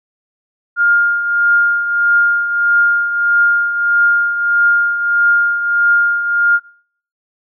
sine tone with tremolo, 1410 Hz, F6, 16 cents sharp, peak -7 dBFS, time 0.76-6.6 s, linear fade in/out 50 ms, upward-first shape triangle, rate 1.6 Hz, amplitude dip 65%, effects noise-tail reverb RT60 0.6 s tail -23 dB re dry

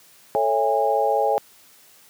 sine chord, A major seventh, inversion none, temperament equal with one note detuned, 440 / 554.4 / 659.3 / 815.9 Hz, A4 / C#5 / E5 / G#5, 0 / 0 / 0 / -31 cents, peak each -24 / -23 / -25 / -21 dBFS, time 0.35-1.38 s, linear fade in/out 0 ms, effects white hiss -52 dBFS RMS until 2.09 s + high-pass 100 Hz 12 dB/octave

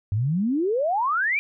sine exponential sweep, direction up, 96 to 2428 Hz, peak -20 dBFS, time 0.12-1.39 s, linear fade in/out 0 ms, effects none

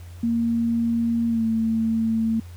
sine tone with pitch glide, 232 to 224.6 Hz, A#3 to A3, -8 to +36 cents, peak -19 dBFS, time 0.23-2.4 s, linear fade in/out 5 ms, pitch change -56 cents, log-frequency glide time 1.28-1.44 s, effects added 87 Hz sine -37 dBFS peak until 2.56 s + pink hiss -52 dBFS RMS until 2.56 s

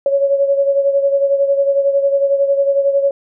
sine beating tone pair, 554.4 / 565.4 Hz, C#5 / C#5, 0 / +34 cents, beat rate 11 Hz, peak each -12 / -19 dBFS, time 0.06-3.11 s, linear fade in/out 2 ms, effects none

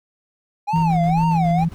triangle tone with vibrato, 798 Hz, G5, 31 cents sharp, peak -17 dBFS, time 0.67-1.65 s, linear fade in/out 20 ms, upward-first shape sine, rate 2.1 Hz, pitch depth 260 cents each way
sine tone with pitch glide, 164.81 to 165.76 Hz, E3 to E3, 0 to +10 cents, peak -16 dBFS, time 0.73-1.69 s, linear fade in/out 10 ms, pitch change +10 cents, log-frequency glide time 1.11-1.57 s
brown noise with tremolo, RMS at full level -33 dBFS, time 0.76-1.74 s, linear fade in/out 0 ms, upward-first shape square, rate 7.3 Hz, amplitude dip 60%
effects none

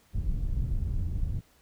pink low-pass noise, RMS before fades -29 dBFS, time 0.13-1.41 s, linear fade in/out 20 ms, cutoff 100 Hz, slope 12 dB/octave, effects pink hiss -63 dBFS RMS until 1.61 s

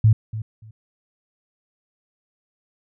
sine tone with echo, 109.4 Hz, A2, 9 cents flat, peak -10 dBFS, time 0.04-0.13 s, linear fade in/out 5 ms, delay 290 ms, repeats 2, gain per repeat -15 dB, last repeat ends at 0.71 s, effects none

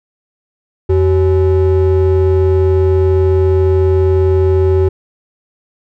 triangle ring-modulated tone, 233.1 Hz, A#3, in tune, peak -3 dBFS, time 0.89-4.89 s, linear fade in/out 10 ms, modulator 147 Hz, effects none

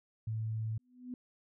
sine tone, 110.5 Hz, A2, 8 cents sharp, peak -33 dBFS, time 0.27-0.78 s, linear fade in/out 5 ms
sine tone with exponential growth, 249.3 Hz, B3, 16 cents sharp, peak -36 dBFS, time 0.79-1.14 s, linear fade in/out 2 ms, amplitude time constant 75 ms
effects none

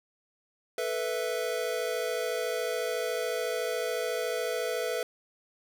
square chord, A suspended second, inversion none, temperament equal, 440 / 493.9 / 659.3 Hz, A4 / B4 / E5, 0 / 0 / 0 cents, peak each -35 / -33 / -35 dBFS, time 0.78-5.03 s, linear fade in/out 2 ms, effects none

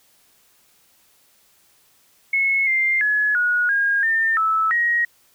sine tone with pitch steps, 2186 / 2099 / 1696 / 1453 / 1626 / 1804 / 1308 / 1889 Hz, C#7 / C7 / G#6 / F#6 / G#6 / A6 / E6 / A#6, -25 / +5 / +36 / -32 / -37 / +43 / -14 / +22 cents, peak -16 dBFS, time 2.33-5.05 s, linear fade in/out 5 ms, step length 340 ms, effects white hiss -58 dBFS RMS until 5.34 s

